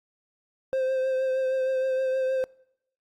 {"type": "tone with vibrato", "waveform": "triangle", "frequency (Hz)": 523.3, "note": "C5", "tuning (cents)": 0, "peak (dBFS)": -21, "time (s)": [0.73, 2.44], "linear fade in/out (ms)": 0, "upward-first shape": "triangle", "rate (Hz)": 6.4, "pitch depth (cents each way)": 25, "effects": ["noise-tail reverb RT60 0.8 s tail -25 dB re dry", "AAC 64 kbps"]}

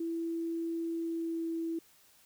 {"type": "tone with pitch glide", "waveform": "sine", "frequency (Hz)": [332.2, 329.7], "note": ["E4", "E4"], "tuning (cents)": [13, 0], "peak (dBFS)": -32, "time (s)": [0, 1.79], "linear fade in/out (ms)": 5, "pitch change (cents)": -13, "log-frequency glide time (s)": [0.96, 1.49], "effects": ["white hiss -63 dBFS RMS until 2.25 s"]}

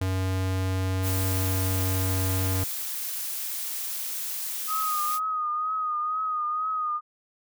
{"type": "tone", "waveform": "square", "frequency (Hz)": 94, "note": "F#2", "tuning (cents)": 28, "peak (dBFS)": -25, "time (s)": [0.01, 2.64], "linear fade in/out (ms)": 5}
{"type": "noise", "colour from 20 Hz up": "blue", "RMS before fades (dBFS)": -32, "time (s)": [1.02, 5.2], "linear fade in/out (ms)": 50}
{"type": "tone with vibrato", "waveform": "sine", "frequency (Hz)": 1244.5, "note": "D#6", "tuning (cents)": 0, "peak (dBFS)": -25, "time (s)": [4.67, 7.01], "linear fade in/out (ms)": 50, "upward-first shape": "triangle", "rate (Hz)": 2.1, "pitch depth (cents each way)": 52}
{"effects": []}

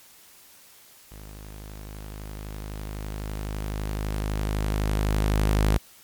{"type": "tone with level ramp", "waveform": "sawtooth", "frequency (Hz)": 51.91, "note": "G#1", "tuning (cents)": 0, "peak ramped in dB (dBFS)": [-37, -14], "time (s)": [1.11, 5.78], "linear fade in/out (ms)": 10, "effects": ["white hiss -52 dBFS RMS until 6.03 s", "MP3 96 kbps"]}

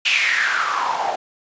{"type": "noise with band-pass filter sweep", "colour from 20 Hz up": "white", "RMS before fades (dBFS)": -20, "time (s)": [0.05, 1.16], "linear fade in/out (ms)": 10, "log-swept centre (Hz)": [2800, 670], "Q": 6.1, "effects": ["resampled to 16000 Hz"]}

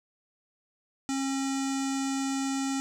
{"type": "tone with low-pass filter", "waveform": "square", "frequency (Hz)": 270.8, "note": "C#4", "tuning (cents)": -40, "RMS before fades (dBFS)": -30, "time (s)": [1.09, 2.8], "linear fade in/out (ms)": 0, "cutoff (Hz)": 7400, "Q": 3.9, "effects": ["9-bit"]}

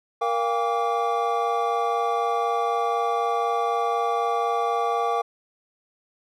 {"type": "tone cluster", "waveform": "triangle", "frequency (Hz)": [468.7, 698, 802, 1156], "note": ["A#4", "F5", "G5", "D6"], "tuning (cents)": [9, -1, 39, -28], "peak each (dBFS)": -25, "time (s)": [0.21, 5.22], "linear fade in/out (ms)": 10, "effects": []}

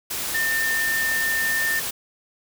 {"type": "tone in noise", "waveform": "sine", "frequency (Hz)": 1800, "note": "A6", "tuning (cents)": 39, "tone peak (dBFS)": -21, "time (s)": [0.34, 1.8], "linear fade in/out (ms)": 10, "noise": "white", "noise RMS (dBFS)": -28, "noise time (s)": [0.1, 1.91], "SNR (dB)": 4, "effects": []}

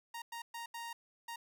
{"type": "tone bursts at uneven times", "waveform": "sawtooth", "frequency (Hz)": 932.3, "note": "A#5", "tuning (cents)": 0, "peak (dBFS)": -38, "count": 5, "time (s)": [[0.14, 0.22], [0.32, 0.42], [0.54, 0.66], [0.74, 0.93], [1.28, 1.36]], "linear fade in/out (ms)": 5, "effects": []}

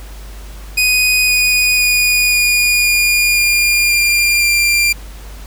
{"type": "tone with pitch steps", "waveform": "sawtooth", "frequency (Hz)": [2489, 2473, 2458, 2442, 2427, 2411, 2396, 2381], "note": ["D#7", "D#7", "D#7", "D#7", "D#7", "D7", "D7", "D7"], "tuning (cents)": [0, -11, -22, -33, -44, 45, 34, 23], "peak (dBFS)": -7, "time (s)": [0.77, 4.93], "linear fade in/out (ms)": 10, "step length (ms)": 520, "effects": ["added 50 Hz sine -29 dBFS peak until 5.46 s", "pink hiss -39 dBFS RMS until 5.46 s"]}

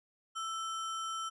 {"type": "tone with sample-and-hold", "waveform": "sine", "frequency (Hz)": 1327, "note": "E6", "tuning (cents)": 11, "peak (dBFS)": -35, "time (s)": [0.35, 1.3], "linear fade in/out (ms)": 20, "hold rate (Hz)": 4410, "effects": ["resampled to 24000 Hz"]}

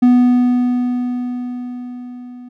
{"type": "tone with level ramp", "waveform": "triangle", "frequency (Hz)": 246.9, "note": "B3", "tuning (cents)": 0, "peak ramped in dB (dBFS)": [-4, -30], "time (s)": [0.02, 2.49], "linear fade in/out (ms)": 10, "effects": []}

